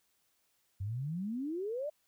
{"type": "exponential sweep", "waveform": "sine", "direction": "up", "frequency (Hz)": [92.5, 623], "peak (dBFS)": -34, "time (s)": [0.8, 1.9], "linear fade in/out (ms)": 10, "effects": ["white hiss -75 dBFS RMS until 2.07 s"]}